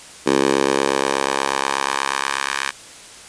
10% pulse tone with high-pass filter sweep, 68.3 Hz, C#2, 25 cents flat, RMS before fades -20 dBFS, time 0.26-2.71 s, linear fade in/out 10 ms, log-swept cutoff 340 to 1500 Hz, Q 1.4, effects white hiss -40 dBFS RMS until 3.28 s + resampled to 22050 Hz

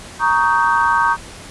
sine chord, Eb dominant seventh, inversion second, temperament just, 933.4 / 1120.1 / 1244.5 / 1555.6 Hz, Bb5 / Db6 / Eb6 / G6, +2 / +18 / 0 / -14 cents, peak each -16 / -18 / -21 / -18 dBFS, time 0.19-1.17 s, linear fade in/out 50 ms, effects pink hiss -36 dBFS RMS until 1.5 s + resampled to 24000 Hz

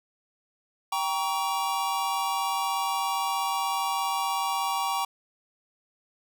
square chord, G diminished, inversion none, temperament just, 784 / 940.8 / 1128.9 Hz, G5 / Bb5 / Db6, 0 / +16 / +31 cents, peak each -31 dBFS, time 0.92-5.05 s, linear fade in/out 5 ms, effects none

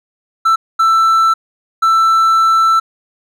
triangle tone bursts at uneven times, 1330 Hz, E6, 15 cents sharp, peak -6 dBFS, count 3, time 0.45-0.56 / 0.79-1.34 / 1.82-2.8 s, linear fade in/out 10 ms, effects none

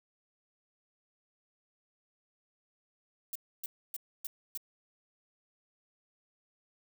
violet noise bursts, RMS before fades -38 dBFS, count 5, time 3.33-4.575 s, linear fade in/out 2 ms, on 25 ms, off 280 ms, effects none

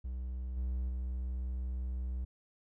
triangle tone with level steps, 62.8 Hz, B1, 30 cents sharp, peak -34 / -30 / -32 dBFS, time 0.04-2.25 s, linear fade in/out 10 ms, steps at 0.56 / 0.88 s, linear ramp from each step 20 ms, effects none

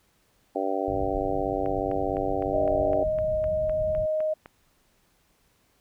harmonic tone, 96.9 Hz, G2, 20 cents flat, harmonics 3 / 4 / 5 / 6 / 7 / 8, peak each -32 / -32 / -32 / -32 / -32 / -32 dBFS, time 0.55-3.04 s, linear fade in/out 10 ms
pink low-pass noise, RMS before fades -36 dBFS, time 0.88-4.06 s, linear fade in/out 2 ms, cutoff 170 Hz, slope 24 dB/octave
click train, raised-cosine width 0.5 ms, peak -27 dBFS, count 12, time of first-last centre 1.66-4.459 s, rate 3.93 Hz
sine tone, 622.3 Hz, D#5, in tune, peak -23 dBFS, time 2.53-4.34 s, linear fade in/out 10 ms
effects pink hiss -66 dBFS RMS until 5.8 s

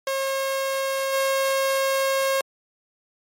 sawtooth tone with level steps, 540 Hz, C#5, 45 cents flat, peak -19 / -16 dBFS, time 0.07-2.41 s, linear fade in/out 2 ms, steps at 1.12 s, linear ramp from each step 20 ms, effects MP3 64 kbps

